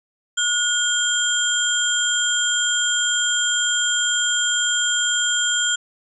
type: tone cluster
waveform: sine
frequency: 1448 / 3201 / 7260 Hz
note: F#6 / G7 / A#8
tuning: -38 / +36 / -47 cents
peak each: -22 dBFS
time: 0.37-5.76 s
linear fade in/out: 10 ms
effects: none